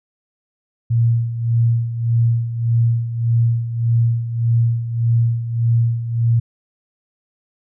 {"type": "tone with tremolo", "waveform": "sine", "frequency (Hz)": 116.54, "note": "A#2", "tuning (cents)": 0, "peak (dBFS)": -11, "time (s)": [0.9, 6.4], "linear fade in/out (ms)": 10, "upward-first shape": "sine", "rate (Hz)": 1.7, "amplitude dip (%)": 70, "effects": []}